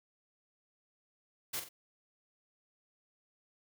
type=noise with echo; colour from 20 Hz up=white; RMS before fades=-37 dBFS; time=1.53-1.6 s; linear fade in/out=10 ms; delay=45 ms; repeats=2; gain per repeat=-8 dB; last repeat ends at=1.69 s; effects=none